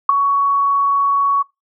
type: tone with ADSR envelope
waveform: sine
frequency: 1119 Hz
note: C#6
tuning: 16 cents sharp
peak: -3 dBFS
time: 0.09-1.43 s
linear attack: 4 ms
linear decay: 8 ms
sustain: -9 dB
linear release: 16 ms
effects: noise-tail reverb RT60 0.2 s tail -21 dB re dry